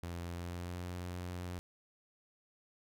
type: tone with pitch glide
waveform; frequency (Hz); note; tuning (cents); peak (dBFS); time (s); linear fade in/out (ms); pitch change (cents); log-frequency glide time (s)
sawtooth; 86.3 to 89.14; F2 to F2; -20 to +36; -36; 0.03-1.59; 0; +56; 0.28-0.87
effects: none